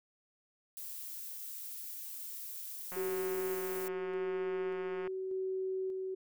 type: noise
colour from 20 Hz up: violet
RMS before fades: -44 dBFS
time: 0.77-3.88 s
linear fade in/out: 0 ms
type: click train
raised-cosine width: 0.5 ms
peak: -31 dBFS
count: 391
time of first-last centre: 2.92-5.075 s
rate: 181 Hz
type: tone with tremolo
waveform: sine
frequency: 377.6 Hz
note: F#4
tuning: 35 cents sharp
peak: -33 dBFS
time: 2.96-6.15 s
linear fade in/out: 10 ms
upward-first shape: square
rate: 0.85 Hz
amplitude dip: 25%
effects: none